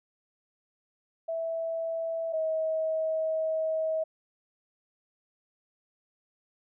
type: tone pair in turn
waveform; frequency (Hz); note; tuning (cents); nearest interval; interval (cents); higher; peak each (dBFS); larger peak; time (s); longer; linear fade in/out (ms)
sine; 657 / 637.2; E5 / D#5; -6 / +41; minor second; 53; first; -29 / -26; second; 1.28-2.33 / 2.33-4.04; second; 10
effects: none